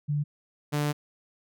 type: tone pair in turn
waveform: sine / sawtooth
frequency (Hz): 146.83 / 147.48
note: D3 / D3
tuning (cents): 0 / +8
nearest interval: unison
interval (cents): 8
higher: second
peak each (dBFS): -24 / -21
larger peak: second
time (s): 0.08-0.24 / 0.72-0.93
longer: second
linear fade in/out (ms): 20
effects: none